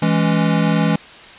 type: chord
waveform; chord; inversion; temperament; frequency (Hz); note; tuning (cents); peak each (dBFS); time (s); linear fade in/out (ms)
square; C# minor; first; equal; 164.81 / 207.7 / 277.2; E3 / G#3 / C#4; 0 / 0 / 0; -17 / -19 / -22; 0.02-0.96; 5
effects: white hiss -39 dBFS RMS until 1.38 s + resampled to 8000 Hz